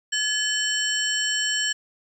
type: tone cluster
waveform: sine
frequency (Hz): 1710 / 3042 / 4329 / 5540 / 7570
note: A6 / F#7 / C#8 / F8 / A#8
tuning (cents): -50 / +47 / -42 / -15 / +26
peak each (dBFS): -26 / -26 / -35 / -35 / -28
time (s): 0.12-1.73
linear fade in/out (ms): 10
effects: 9-bit